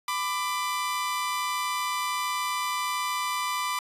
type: tone pair together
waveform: sawtooth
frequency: 1000 / 1181.4 Hz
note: B5 / D6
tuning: +21 / +10 cents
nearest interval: minor third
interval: 289 cents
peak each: -26 dBFS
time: 0.08-3.79 s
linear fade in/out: 2 ms
effects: resampled to 32000 Hz